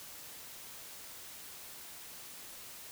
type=silence; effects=white hiss -49 dBFS RMS until 2.91 s